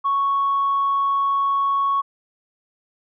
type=tone; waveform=sine; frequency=1108.7 Hz; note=C#6; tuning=in tune; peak=-16 dBFS; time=0.04-2.02 s; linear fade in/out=20 ms; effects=tanh soft clip ceiling -13 dBFS